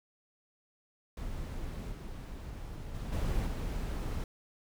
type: noise with level steps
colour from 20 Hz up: brown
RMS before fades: -39 / -42 / -38 / -32 / -35 dBFS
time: 1.17-4.24 s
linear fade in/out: 2 ms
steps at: 1.91 / 2.94 / 3.12 / 3.46 s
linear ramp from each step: 10 ms
effects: none